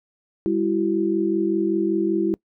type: tone cluster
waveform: sine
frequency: 200.7 / 333.3 / 378.5 Hz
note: G3 / E4 / F#4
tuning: +41 / +19 / +39 cents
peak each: -26 / -20 / -25 dBFS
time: 0.46-2.34 s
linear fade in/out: 0 ms
effects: noise-tail reverb RT60 0.1 s tail -24 dB re dry